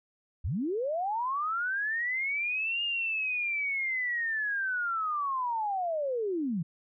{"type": "linear two-way sweep", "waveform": "sine", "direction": "up then down", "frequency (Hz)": [55, 2843, 150.3], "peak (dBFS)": -28, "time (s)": [0.44, 6.63], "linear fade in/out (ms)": 10, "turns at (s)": 2.83, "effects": []}